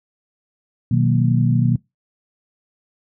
sine chord, B major seventh, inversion none, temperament equal, 123.47 / 155.56 / 185 / 233.1 Hz, B2 / D#3 / F#3 / A#3, 0 / 0 / 0 / 0 cents, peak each -16 / -20 / -22 / -21 dBFS, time 0.91-1.76 s, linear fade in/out 5 ms, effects noise-tail reverb RT60 0.2 s tail -23 dB re dry

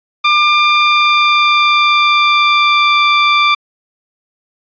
20% pulse tone with pitch glide, 1194 to 1177.6 Hz, D6 to D6, +28 to +4 cents, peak -3 dBFS, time 0.24-3.55 s, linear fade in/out 10 ms, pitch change -24 cents, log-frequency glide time 0.82-3.04 s, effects resampled to 11025 Hz

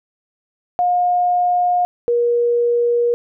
sine tone pair in turn, 714 / 476.5 Hz, F5 / A#4, +38 / +38 cents, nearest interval perfect fifth, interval 700 cents, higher first, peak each -13 dBFS, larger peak neither, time 0.79-1.85 / 2.08-3.14 s, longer neither, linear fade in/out 0 ms, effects none

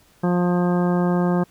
harmonic tone, 177.1 Hz, F3, 24 cents sharp, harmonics 1 / 2 / 3 / 4 / 5 / 6 / 7 / 9, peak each -18 / -24 / -28 / -30 / -32 / -34 / -35 / -37 dBFS, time 0.23-1.44 s, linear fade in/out 10 ms, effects pink hiss -56 dBFS RMS until 1.5 s

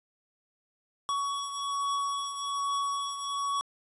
square beating tone pair, 1123 / 1124.2 Hz, C#6 / C#6, +22 / +24 cents, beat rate 1.2 Hz, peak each -31 / -38 dBFS, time 1.09-3.61 s, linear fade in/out 0 ms, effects resampled to 24000 Hz + 10-bit

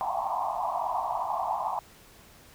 pink band-pass noise, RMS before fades -30 dBFS, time 0.01-1.79 s, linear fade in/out 0 ms, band 670 to 1100 Hz, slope 96 dB/octave, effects pink hiss -54 dBFS RMS until 2.54 s

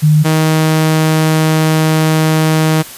sine / sawtooth tone pair in turn, 152.4 / 157.5 Hz, D#3 / D#3, -36 / +21 cents, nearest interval minor second, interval 57 cents, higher second, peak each -5 dBFS, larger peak neither, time 0.02-0.24 / 0.24-2.83 s, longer second, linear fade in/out 20 ms, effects white hiss -31 dBFS RMS until 2.97 s + resampled to 32000 Hz

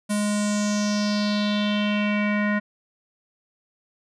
square tone with low-pass filter sweep, 207.7 Hz, G#3, in tune, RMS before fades -23 dBFS, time 0.09-2.6 s, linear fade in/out 20 ms, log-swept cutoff 9900 to 1800 Hz, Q 4.2, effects none

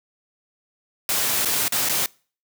white noise with dropouts, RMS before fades -22 dBFS, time 1.09-2.06 s, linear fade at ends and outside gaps 1 ms, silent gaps 1.449-1.456 / 1.681-1.722 / 1.889-1.895 s, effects noise-tail reverb RT60 0.4 s tail -25 dB re dry + high-pass 100 Hz 12 dB/octave

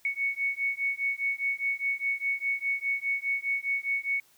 sine beating tone pair, 2217 / 2221.9 Hz, C#7 / C#7, 0 / +3 cents, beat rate 4.9 Hz, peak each -30 dBFS, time 0.05-4.2 s, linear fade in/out 2 ms, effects white hiss -62 dBFS RMS until 4.37 s

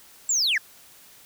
sine linear sweep, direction down, 7680 to 1568 Hz, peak -17 dBFS, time 0.29-0.58 s, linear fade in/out 5 ms, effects tanh soft clip ceiling -19 dBFS + white hiss -51 dBFS RMS until 1.25 s

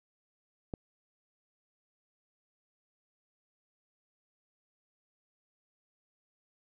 click, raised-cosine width 2 ms, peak -23 dBFS, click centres 0.738 s, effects none

